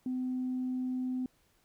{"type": "tone", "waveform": "sine", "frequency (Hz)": 254.8, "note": "C4", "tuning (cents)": -46, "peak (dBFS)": -30, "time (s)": [0.06, 1.26], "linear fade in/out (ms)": 2, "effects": ["tanh soft clip ceiling -27 dBFS", "pink hiss -70 dBFS RMS until 1.64 s"]}